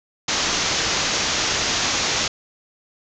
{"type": "low-pass noise", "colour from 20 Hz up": "white", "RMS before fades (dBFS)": -22, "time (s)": [0.28, 2.28], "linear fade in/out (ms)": 5, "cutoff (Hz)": 6900, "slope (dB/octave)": 96, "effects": []}